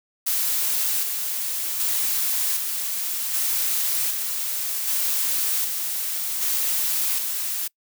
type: noise with tremolo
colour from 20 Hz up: blue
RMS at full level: -23 dBFS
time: 0.26-7.68 s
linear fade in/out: 10 ms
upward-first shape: square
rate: 0.65 Hz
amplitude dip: 35%
effects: noise-tail reverb RT60 0.1 s tail -25 dB re dry